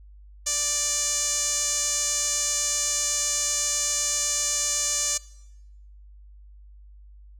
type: tone with band-pass filter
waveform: sawtooth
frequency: 587.3 Hz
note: D5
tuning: in tune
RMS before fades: -26 dBFS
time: 0.46-5.18 s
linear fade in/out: 10 ms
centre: 6800 Hz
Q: 4.4
effects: noise-tail reverb RT60 0.9 s tail -21 dB re dry + added 50 Hz sine -45 dBFS peak until 7.39 s